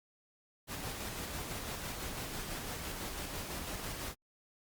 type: noise with tremolo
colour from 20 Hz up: pink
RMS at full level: -40 dBFS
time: 0.67-4.15 s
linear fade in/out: 50 ms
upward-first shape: square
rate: 6 Hz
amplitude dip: 25%
effects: Opus 48 kbps